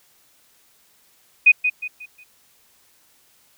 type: tone with echo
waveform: sine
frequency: 2489 Hz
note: D#7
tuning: in tune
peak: -7 dBFS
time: 1.46-1.52 s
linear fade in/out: 10 ms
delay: 180 ms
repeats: 4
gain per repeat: -9 dB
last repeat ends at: 2.24 s
effects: white hiss -58 dBFS RMS until 3.57 s